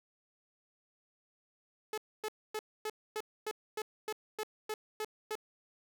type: tone bursts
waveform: sawtooth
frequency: 430 Hz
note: A4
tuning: 40 cents flat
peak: -31 dBFS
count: 12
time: 1.93-5.354 s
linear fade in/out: 2 ms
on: 47 ms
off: 260 ms
effects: none